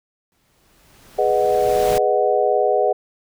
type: noise with exponential growth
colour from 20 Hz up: pink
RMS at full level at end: -26 dBFS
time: 0.32-1.98 s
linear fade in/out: 0 ms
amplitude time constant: 360 ms
type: chord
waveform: sine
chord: G# minor seventh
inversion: none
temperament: equal with one note detuned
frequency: 415.3 / 493.9 / 616.2 / 740 Hz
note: G#4 / B4 / D#5 / F#5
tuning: 0 / 0 / -17 / 0 cents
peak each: -20 dBFS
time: 1.18-2.93 s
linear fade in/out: 10 ms
effects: none